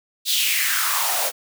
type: noise with high-pass filter sweep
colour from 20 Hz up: white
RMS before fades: -21 dBFS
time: 0.25-1.32 s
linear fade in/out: 50 ms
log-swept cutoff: 3900 to 520 Hz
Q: 3.9
effects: none